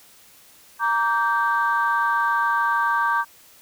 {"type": "chord", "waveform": "sine", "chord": "G minor", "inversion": "first", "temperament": "equal with one note detuned", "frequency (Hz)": [932.3, 1159.2, 1568], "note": ["Bb5", "D6", "G6"], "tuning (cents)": [0, -23, 0], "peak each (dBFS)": -22, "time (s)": [0.79, 3.25], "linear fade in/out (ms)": 50, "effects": ["tanh soft clip ceiling -10 dBFS", "white hiss -51 dBFS RMS until 3.61 s"]}